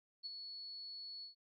sine tone with ADSR envelope, 4400 Hz, C#8, 14 cents flat, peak -40 dBFS, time 0.23-1.35 s, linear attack 29 ms, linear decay 20 ms, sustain -6 dB, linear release 120 ms, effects none

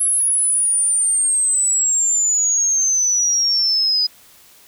sine exponential sweep, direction down, 10950 to 4936 Hz, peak -14 dBFS, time 0-4.07 s, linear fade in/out 10 ms, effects white hiss -48 dBFS RMS until 4.67 s

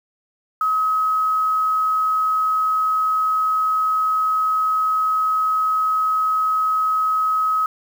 sine tone with quantisation, 1275 Hz, D#6, 42 cents sharp, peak -16 dBFS, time 0.61-7.66 s, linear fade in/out 2 ms, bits 7, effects none

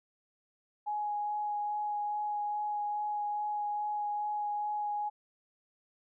sine tone with vibrato, 834 Hz, G#5, 7 cents sharp, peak -31 dBFS, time 0.86-5.1 s, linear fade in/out 20 ms, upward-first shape sine, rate 2.4 Hz, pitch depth 10 cents each way, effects none

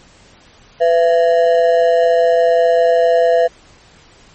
triangle ring-modulated tone, 587.3 Hz, D5, in tune, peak -4 dBFS, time 0.8-3.48 s, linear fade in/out 20 ms, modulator 85.4 Hz, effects pink hiss -46 dBFS RMS until 4.34 s + MP3 32 kbps

